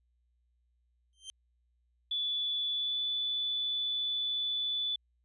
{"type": "tone with exponential growth", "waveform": "sawtooth", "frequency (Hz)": 3136, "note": "G7", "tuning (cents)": 0, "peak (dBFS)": -35, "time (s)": [1.13, 1.3], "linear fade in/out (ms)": 0, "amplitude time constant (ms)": 35}
{"type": "tone with pitch glide", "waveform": "sine", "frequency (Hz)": [3453, 3477], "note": ["A7", "A7"], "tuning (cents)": [-33, -21], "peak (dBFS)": -30, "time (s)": [2.11, 4.96], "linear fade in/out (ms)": 5, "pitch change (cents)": 12, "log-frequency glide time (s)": [2.73, 2.98]}
{"effects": ["added 60 Hz sine -70 dBFS peak until 5.24 s", "resampled to 24000 Hz"]}